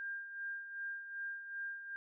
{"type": "tone with tremolo", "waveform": "sine", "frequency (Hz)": 1600, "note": "G6", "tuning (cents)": 35, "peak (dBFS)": -38, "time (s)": [0, 1.96], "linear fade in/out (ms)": 0, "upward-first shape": "sine", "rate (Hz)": 2.6, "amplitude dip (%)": 60, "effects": []}